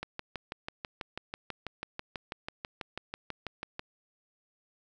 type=click train; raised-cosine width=0.3 ms; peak=-20 dBFS; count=24; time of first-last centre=0.03-3.794 s; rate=6.11 Hz; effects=none